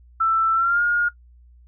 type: tone with pitch glide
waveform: sine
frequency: 1330 to 1425.5 Hz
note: E6 to F6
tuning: +15 to +35 cents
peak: -16 dBFS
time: 0.2-1.09 s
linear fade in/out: 10 ms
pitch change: +120 cents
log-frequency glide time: 0.54-0.82 s
effects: noise-tail reverb RT60 0.1 s tail -20 dB re dry + added 60 Hz sine -47 dBFS peak until 1.67 s